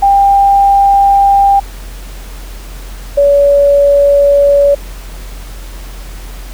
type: tone pair in turn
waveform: sine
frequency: 795 / 567.9 Hz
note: G5 / C#5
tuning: +24 / +42 cents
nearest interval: tritone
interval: 582 cents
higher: first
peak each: -4 dBFS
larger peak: neither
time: 0.02-1.6 / 3.17-4.75 s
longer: neither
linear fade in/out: 10 ms
effects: added 44 Hz sine -24 dBFS peak until 6.53 s + pink hiss -34 dBFS RMS until 6.53 s